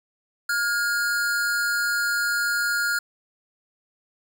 square tone pair together, 1418.3 / 1639 Hz, F6 / G#6, +26 / -23 cents, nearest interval minor third, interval 251 cents, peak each -23 / -30 dBFS, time 0.49-2.99 s, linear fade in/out 5 ms, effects none

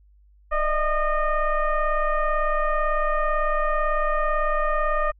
sine tone with frequency modulation, 601 Hz, D5, 40 cents sharp, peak -19 dBFS, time 0.51-5.12 s, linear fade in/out 20 ms, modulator 620 Hz, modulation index 1.6, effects added 50 Hz sine -52 dBFS peak until 5.19 s

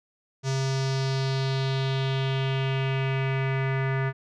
square tone with low-pass filter sweep, 134 Hz, C3, 42 cents sharp, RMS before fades -26 dBFS, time 0.43-4.13 s, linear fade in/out 50 ms, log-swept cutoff 6100 to 1800 Hz, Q 2.9, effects none

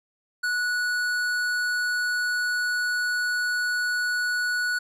sine tone with tanh clipping, 1470 Hz, F#6, 12 cents flat, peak -25 dBFS, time 0.43-4.79 s, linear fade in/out 10 ms, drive 14 dB, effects none

